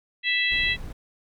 harmonic tone, 659.3 Hz, E5, in tune, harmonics 3 / 4 / 5 / 6, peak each -24 / -26 / -28 / -30 dBFS, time 0.23-0.77 s, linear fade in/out 50 ms
brown noise, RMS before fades -36 dBFS, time 0.51-0.93 s, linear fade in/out 10 ms
effects none

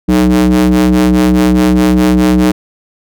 square ring-modulated tone, 61.4 Hz, B1, 9 cents flat, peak -4 dBFS, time 0.08-2.52 s, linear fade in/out 10 ms, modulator 248 Hz, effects none

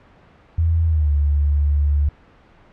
sine tone with pitch glide, 82.41 to 72.58 Hz, E2 to D2, 0 to -20 cents, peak -14 dBFS, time 0.58-2.09 s, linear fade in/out 5 ms, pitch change -220 cents, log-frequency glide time 0.86-1.11 s, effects pink hiss -50 dBFS RMS until 2.72 s + low-pass 2000 Hz 12 dB/octave

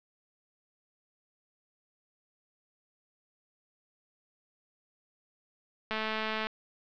click train, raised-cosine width 0.3 ms, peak -17 dBFS, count 123, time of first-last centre 5.91-6.47 s, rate 218 Hz, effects low-pass 4000 Hz 12 dB/octave

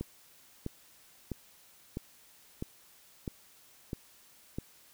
click train, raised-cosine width 3 ms, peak -22 dBFS, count 8, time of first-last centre 0.01-4.585 s, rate 1.53 Hz, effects white hiss -60 dBFS RMS until 4.93 s

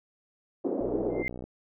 pink band-pass noise, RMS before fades -30 dBFS, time 0.64-1.23 s, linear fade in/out 10 ms, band 300 to 510 Hz, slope 24 dB/octave
click train, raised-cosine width 2 ms, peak -26 dBFS, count 40, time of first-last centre 0.81-1.44 s, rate 61.9 Hz
sine tone with exponential growth, 2093 Hz, C7, in tune, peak -25 dBFS, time 1.1-1.28 s, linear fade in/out 0 ms, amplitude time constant 39 ms
effects none

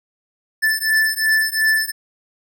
square beating tone pair, 1755 / 1757.8 Hz, A6 / A6, -5 / -2 cents, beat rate 2.8 Hz, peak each -19 / -19 dBFS, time 0.62-1.92 s, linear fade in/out 20 ms, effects none

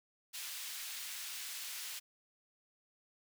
pink high-pass noise, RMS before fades -44 dBFS, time 0.33-2 s, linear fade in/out 20 ms, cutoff 2500 Hz, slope 12 dB/octave, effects none

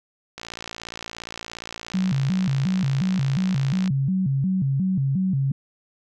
click train, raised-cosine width 0.2 ms, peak -16 dBFS, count 201, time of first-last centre 0.38-3.877 s, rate 57.2 Hz
sine tone with vibrato, 160.1 Hz, D#3, 50 cents sharp, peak -19 dBFS, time 1.94-5.52 s, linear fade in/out 5 ms, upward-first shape square, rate 2.8 Hz, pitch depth 280 cents each way
effects none

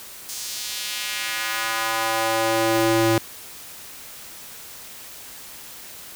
square tone with high-pass filter sweep, 112.4 Hz, A2, 37 cents sharp, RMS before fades -23 dBFS, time 0.29-3.18 s, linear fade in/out 0 ms, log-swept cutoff 6300 to 230 Hz, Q 1.2, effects white hiss -40 dBFS RMS until 6.15 s

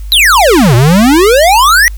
square exponential two-way sweep, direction down then up, 4112 to 113.6 to 1988 Hz, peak -4 dBFS, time 0.12-1.88 s, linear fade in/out 0 ms, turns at 0.75 s, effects added 50 Hz sine -19 dBFS peak until 1.97 s + white hiss -43 dBFS RMS until 1.97 s

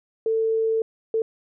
sine tone bursts at uneven times, 446.3 Hz, A4, 25 cents sharp, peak -19 dBFS, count 2, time 0.26-0.82 / 1.14-1.22 s, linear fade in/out 2 ms, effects none

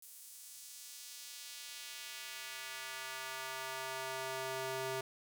square tone with high-pass filter sweep, 131.6 Hz, C3, 10 cents sharp, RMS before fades -44 dBFS, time 0.02-5.01 s, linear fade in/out 5 ms, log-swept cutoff 10000 to 390 Hz, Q 0.87, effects 10-bit

